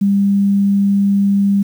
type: tone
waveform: sine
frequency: 199.3 Hz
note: G3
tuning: 29 cents sharp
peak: -10 dBFS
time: 0.01-1.63 s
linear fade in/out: 10 ms
effects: 7-bit